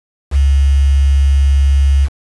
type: tone with quantisation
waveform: sine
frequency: 69.3 Hz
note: C#2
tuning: in tune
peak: -7 dBFS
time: 0.31-2.09 s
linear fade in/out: 50 ms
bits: 5
effects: resampled to 24000 Hz